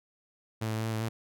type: tone with pitch steps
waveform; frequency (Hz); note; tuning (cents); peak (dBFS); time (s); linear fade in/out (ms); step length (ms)
sawtooth; 110.8 / 109.8 / 111 / 112.4 / 109.8 / 113.1; A2 / A2 / A2 / A2 / A2 / A2; +13 / -3 / +16 / +37 / -3 / +48; -26; 0.61-1.09; 10; 80
effects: none

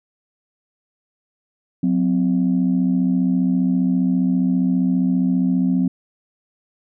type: tone pair together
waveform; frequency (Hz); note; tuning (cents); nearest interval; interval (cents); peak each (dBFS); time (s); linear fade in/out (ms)
sine; 182.87 / 257.8; F#3 / C4; -20 / -26; tritone; 594; -17; 1.83-5.88; 5
effects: tanh soft clip ceiling -9 dBFS

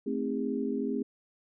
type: tone cluster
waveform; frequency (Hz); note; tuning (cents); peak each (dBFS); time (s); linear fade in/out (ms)
sine; 220.2 / 262.1 / 316.2 / 406; A3 / C4 / D#4 / G#4; +2 / +3 / +28 / -39; -34 / -32 / -39 / -34; 0.06-1.03; 10
effects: none

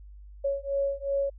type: beating tone pair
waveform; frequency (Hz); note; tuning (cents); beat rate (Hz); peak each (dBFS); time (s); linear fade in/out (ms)
sine; 554.4 / 557.1; C#5 / C#5; 0 / +9; 2.7; -29; 0.44-1.3; 10
effects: added 50 Hz sine -44 dBFS peak until 1.38 s

